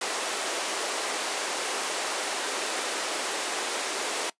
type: high-pass noise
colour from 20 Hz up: pink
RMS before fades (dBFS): -30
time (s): 0.01-4.3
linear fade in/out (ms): 5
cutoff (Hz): 370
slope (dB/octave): 24
effects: noise-tail reverb RT60 0.1 s tail -20 dB re dry + resampled to 22050 Hz